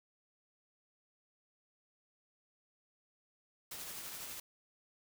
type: noise with tremolo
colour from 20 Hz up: white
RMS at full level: -44 dBFS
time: 3.71-4.4 s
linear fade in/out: 5 ms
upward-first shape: triangle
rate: 12 Hz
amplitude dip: 35%
effects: none